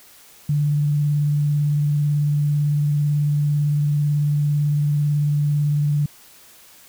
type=tone with vibrato; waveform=sine; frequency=146.83 Hz; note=D3; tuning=in tune; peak=-16 dBFS; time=0.49-6.06 s; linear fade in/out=5 ms; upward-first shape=triangle; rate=18 Hz; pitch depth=21 cents each way; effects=white hiss -48 dBFS RMS until 6.88 s